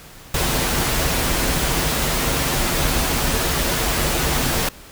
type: noise with comb filter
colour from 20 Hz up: pink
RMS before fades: -20 dBFS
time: 0.34-4.69 s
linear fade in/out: 5 ms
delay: 9.9 ms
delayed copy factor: -0.5
effects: pink hiss -42 dBFS RMS until 4.91 s